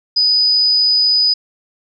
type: tone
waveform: sine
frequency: 4978 Hz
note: D#8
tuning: in tune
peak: -10 dBFS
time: 0.16-1.34 s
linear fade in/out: 10 ms
effects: none